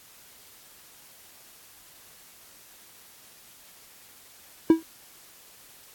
triangle tone with exponential decay, 324.7 Hz, E4, 26 cents flat, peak -7 dBFS, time 4.7-4.83 s, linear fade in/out 2 ms, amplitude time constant 28 ms, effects white hiss -52 dBFS RMS until 5.94 s + AAC 64 kbps

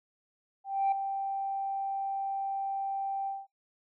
sine tone with ADSR envelope, 784 Hz, G5, in tune, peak -21 dBFS, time 0.64-3.47 s, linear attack 280 ms, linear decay 5 ms, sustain -9 dB, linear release 200 ms, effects noise-tail reverb RT60 0.2 s tail -23 dB re dry + tanh soft clip ceiling -21 dBFS

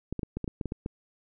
clicks, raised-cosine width 3 ms, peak -19 dBFS, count 10, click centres 0.126 / 0.193 / 0.232 / 0.37 / 0.443 / 0.478 / 0.612 / 0.657 / 0.721 / 0.861 s, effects none

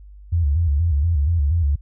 sine tone with vibrato, 77.78 Hz, D#2, in tune, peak -15 dBFS, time 0.32-1.76 s, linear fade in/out 10 ms, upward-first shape square, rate 4.2 Hz, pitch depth 150 cents each way, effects added 50 Hz sine -39 dBFS peak until 1.81 s

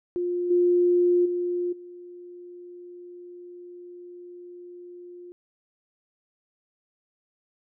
sine tone with level steps, 353.4 Hz, F4, 21 cents sharp, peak -24 / -17 / -24 / -40 dBFS, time 0.16-5.32 s, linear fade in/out 0 ms, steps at 0.5 / 1.25 / 1.72 s, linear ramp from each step 10 ms, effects none

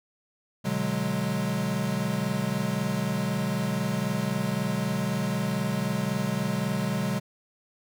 square chord, G# half-diminished seventh, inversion first, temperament equal with one note detuned, 123.47 / 146.83 / 185 / 208.9 Hz, B2 / D3 / F#3 / G#3, 0 / 0 / 0 / +10 cents, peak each -34 / -33 / -31 / -31 dBFS, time 0.64-7.2 s, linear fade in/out 20 ms, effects none

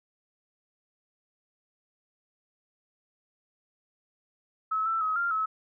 sine tone with pitch steps, 1293 / 1331 / 1273 / 1391 / 1293 Hz, E6 / E6 / D#6 / F6 / E6, -34 / +16 / +39 / -7 / -34 cents, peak -25 dBFS, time 4.71-5.46 s, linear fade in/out 10 ms, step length 150 ms, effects none

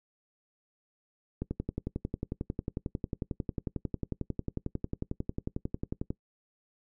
click train, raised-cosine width 3 ms, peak -19 dBFS, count 53, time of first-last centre 1.42-6.105 s, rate 11.1 Hz, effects noise-tail reverb RT60 0.1 s tail -21 dB re dry

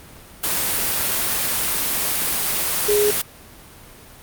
sine tone in noise, 415.3 Hz, G#4, in tune, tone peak -15 dBFS, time 2.88-3.11 s, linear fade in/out 10 ms, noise white, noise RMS -21 dBFS, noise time 0.43-3.22 s, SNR +3 dB, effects pink hiss -43 dBFS RMS until 4.22 s + Opus 32 kbps

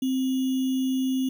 sine tone with sample-and-hold, 261.6 Hz, C4, in tune, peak -22 dBFS, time 0.02-1.29 s, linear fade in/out 5 ms, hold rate 3150 Hz, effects none

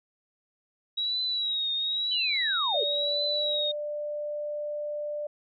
sine tone with vibrato, 3847 Hz, B7, 46 cents flat, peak -26 dBFS, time 0.97-3.72 s, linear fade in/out 10 ms, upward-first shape triangle, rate 0.99 Hz, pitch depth 82 cents each way
sine linear sweep, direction down, 3078 to 378.8 Hz, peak -28 dBFS, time 2.11-2.84 s, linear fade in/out 10 ms
sine tone with pitch glide, 580 to 592.9 Hz, D5 to D5, -22 to +16 cents, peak -30 dBFS, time 2.74-5.27 s, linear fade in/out 5 ms, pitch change +38 cents, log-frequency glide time 3.09-3.36 s
effects none

